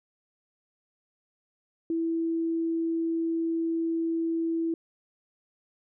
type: tone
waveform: sine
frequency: 329.6 Hz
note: E4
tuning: in tune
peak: -25 dBFS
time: 1.9-4.74 s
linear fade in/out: 2 ms
effects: none